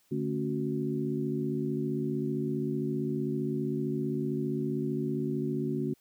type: harmonic tone with a mistuned harmonic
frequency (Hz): 73.42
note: D2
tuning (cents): 0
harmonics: 2 / 3 / 4 / 5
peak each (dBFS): -34 / -34 / -34 / -34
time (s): 0.11-5.94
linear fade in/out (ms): 10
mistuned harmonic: 4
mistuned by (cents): -110
effects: white hiss -68 dBFS RMS until 6 s